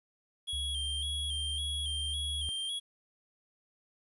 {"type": "tone with vibrato", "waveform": "square", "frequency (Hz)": 3252, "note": "G#7", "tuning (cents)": -37, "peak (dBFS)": -34, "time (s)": [0.47, 2.8], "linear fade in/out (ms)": 20, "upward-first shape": "square", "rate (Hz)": 1.8, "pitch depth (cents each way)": 43}
{"type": "tone with pitch glide", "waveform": "sine", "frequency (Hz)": [69.3, 72.62], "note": ["C#2", "D2"], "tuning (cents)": [0, -19], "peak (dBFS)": -37, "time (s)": [0.53, 2.49], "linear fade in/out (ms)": 0, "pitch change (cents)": 81, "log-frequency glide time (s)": [0.87, 1.12]}
{"effects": ["resampled to 24000 Hz", "11-bit"]}